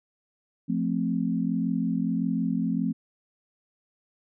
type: chord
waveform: sine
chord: F major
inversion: none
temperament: equal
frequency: 174.61 / 220 / 261.6 Hz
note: F3 / A3 / C4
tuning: 0 / 0 / 0 cents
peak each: -28 dBFS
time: 0.68-2.93 s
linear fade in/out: 20 ms
effects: none